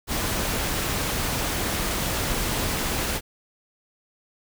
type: noise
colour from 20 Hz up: pink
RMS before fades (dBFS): -26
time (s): 0.07-3.21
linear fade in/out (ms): 50
effects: none